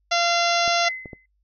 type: harmonic tone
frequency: 688 Hz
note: F5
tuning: 26 cents flat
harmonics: 1 / 2 / 3 / 4 / 5 / 6 / 7 / 8 / 9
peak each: -22 / -25 / -27 / -28 / -29 / -30 / -30 / -31 / -32 dBFS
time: 0.11-0.89 s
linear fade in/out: 10 ms
type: clicks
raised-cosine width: 2 ms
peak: -23 dBFS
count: 3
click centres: 0.678 / 1.058 / 1.132 s
type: tone with exponential decay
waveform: sine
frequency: 2045 Hz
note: C7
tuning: 40 cents flat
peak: -20 dBFS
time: 0.85-1.26 s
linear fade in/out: 5 ms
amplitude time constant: 89 ms
effects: noise-tail reverb RT60 0.1 s tail -23 dB re dry + added 50 Hz sine -65 dBFS peak until 1.43 s